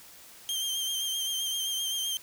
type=tone with vibrato; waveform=sawtooth; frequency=3168 Hz; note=G7; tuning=18 cents sharp; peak=-26 dBFS; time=0.49-2.17 s; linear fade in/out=0 ms; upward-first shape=triangle; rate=7.7 Hz; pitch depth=39 cents each way; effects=white hiss -51 dBFS RMS until 2.22 s